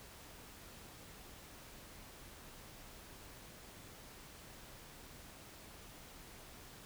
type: silence
effects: pink hiss -55 dBFS RMS until 6.85 s